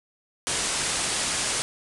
white low-pass noise, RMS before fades -27 dBFS, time 0.47-1.62 s, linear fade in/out 0 ms, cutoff 10000 Hz, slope 96 dB/octave, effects none

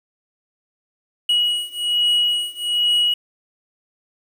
triangle beating tone pair, 2909 / 2910.2 Hz, F#7 / F#7, -30 / -29 cents, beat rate 1.2 Hz, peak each -19 / -18 dBFS, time 1.29-3.14 s, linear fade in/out 5 ms, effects 8-bit

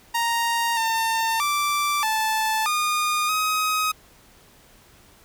sawtooth tone with pitch steps, 932 / 903 / 1171 / 876 / 1221 / 1262 Hz, A#5 / A5 / D6 / A5 / D#6 / D#6, -1 / +45 / -5 / -8 / -33 / +24 cents, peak -17 dBFS, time 0.14-3.92 s, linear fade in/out 10 ms, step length 630 ms, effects pink hiss -53 dBFS RMS until 5.24 s

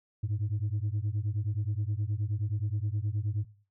sine beating tone pair, 100 / 109.5 Hz, G2 / A2, +35 / -8 cents, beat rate 9.5 Hz, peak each -29 dBFS, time 0.23-3.45 s, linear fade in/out 10 ms, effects noise-tail reverb RT60 0.4 s tail -18 dB re dry + tanh soft clip ceiling -25 dBFS

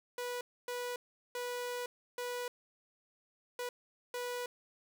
sawtooth tone bursts at uneven times, 490 Hz, B4, 14 cents flat, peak -33 dBFS, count 6, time 0.18-0.41 / 0.68-0.96 / 1.35-1.86 / 2.18-2.48 / 3.59-3.69 / 4.14-4.46 s, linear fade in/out 2 ms, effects none

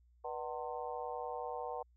harmonic tone with a mistuned harmonic, 150.7 Hz, D3, 45 cents sharp, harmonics 3 / 4 / 5 / 6 / 7, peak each -43 / -47 / -43 / -45 / -49 dBFS, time 0.24-1.83 s, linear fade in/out 10 ms, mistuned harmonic 3, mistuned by +130 cents, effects added 60 Hz sine -64 dBFS peak until 1.96 s

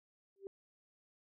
sine tone with exponential growth, 392 Hz, G4, in tune, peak -38 dBFS, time 0.36-0.47 s, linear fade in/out 1 ms, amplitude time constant 23 ms, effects none

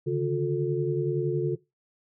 sine tone cluster, 140.7 / 151.4 / 358.4 / 440.5 Hz, C#3 / D#3 / F4 / A4, +26 / -47 / +45 / +2 cents, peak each -28 / -35 / -27 / -30 dBFS, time 0.06-1.56 s, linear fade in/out 20 ms, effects noise-tail reverb RT60 0.2 s tail -18 dB re dry

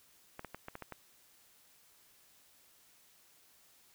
clicks, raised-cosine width 0.5 ms, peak -28 dBFS, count 7, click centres 0.394 / 0.447 / 0.546 / 0.684 / 0.754 / 0.823 / 0.923 s, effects white hiss -65 dBFS RMS until 3.94 s

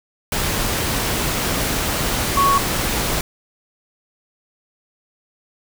sine tone in noise, 1112 Hz, C#6, 5 cents sharp, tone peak -13 dBFS, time 2.37-2.58 s, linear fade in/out 2 ms, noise pink, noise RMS -21 dBFS, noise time 0.32-3.21 s, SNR +5 dB, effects none

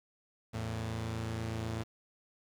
sawtooth tone pair together, 84.2 / 112.39 Hz, E2 / A2, +37 / +37 cents, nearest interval perfect fourth, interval 500 cents, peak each -37 / -32 dBFS, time 0.53-1.84 s, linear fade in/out 20 ms, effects low-pass 9000 Hz 12 dB/octave + 10-bit

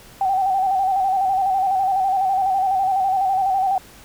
sine tone with vibrato, 767 Hz, G5, 38 cents flat, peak -16 dBFS, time 0.21-3.78 s, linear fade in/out 2 ms, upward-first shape square, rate 12 Hz, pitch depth 45 cents each way, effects pink hiss -45 dBFS RMS until 4.04 s

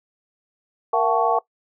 sine tone cluster, 466.3 / 681 / 752 / 873 / 1115 Hz, A#4 / F5 / F#5 / A5 / C#6, +1 / -44 / +28 / -14 / +10 cents, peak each -23 dBFS, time 0.93-1.39 s, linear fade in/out 5 ms, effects noise-tail reverb RT60 0.1 s tail -20 dB re dry

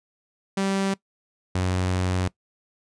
sawtooth tone pair in turn, 194.7 / 91.89 Hz, G3 / F#2, -12 / -11 cents, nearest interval octave + minor second, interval 1299 cents, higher first, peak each -18 dBFS, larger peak neither, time 0.57-0.94 / 1.55-2.28 s, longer second, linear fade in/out 5 ms, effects noise-tail reverb RT60 0.1 s tail -21 dB re dry + resampled to 22050 Hz

